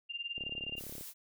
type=tone with tremolo; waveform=sine; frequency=2794 Hz; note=F7; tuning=in tune; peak=-33 dBFS; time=0.09-0.8 s; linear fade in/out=20 ms; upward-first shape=triangle; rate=19 Hz; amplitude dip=95%
type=click train; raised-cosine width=2 ms; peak=-35 dBFS; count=23; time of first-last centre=0.38-1.01 s; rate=34.9 Hz
type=noise; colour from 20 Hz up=blue; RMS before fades=-46 dBFS; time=0.76-1.14 s; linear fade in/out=50 ms
effects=none